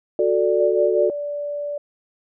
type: chord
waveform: sine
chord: D major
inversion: first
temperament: just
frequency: 367.1 / 440.5 / 587.3 Hz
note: F#4 / A4 / D5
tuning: -14 / +2 / 0 cents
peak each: -20 dBFS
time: 0.19-1.1 s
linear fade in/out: 2 ms
type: tone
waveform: sine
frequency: 582 Hz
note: D5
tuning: 16 cents flat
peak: -24 dBFS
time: 0.6-1.78 s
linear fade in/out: 5 ms
effects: none